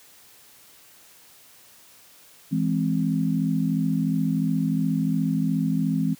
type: chord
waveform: sine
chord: E augmented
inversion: none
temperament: equal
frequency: 164.81 / 207.7 / 261.6 Hz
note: E3 / G#3 / B#3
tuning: 0 / 0 / 0 cents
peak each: -24 / -26 / -25 dBFS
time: 2.51-6.15 s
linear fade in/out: 20 ms
effects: white hiss -52 dBFS RMS until 6.19 s + high-pass 60 Hz 12 dB/octave